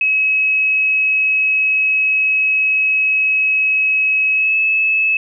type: tone with pitch glide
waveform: sine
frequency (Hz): 2563 to 2596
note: E7 to E7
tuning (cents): -49 to -27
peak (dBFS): -12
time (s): 0.01-5.17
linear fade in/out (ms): 2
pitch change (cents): +22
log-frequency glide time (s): 4.33-4.56
effects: none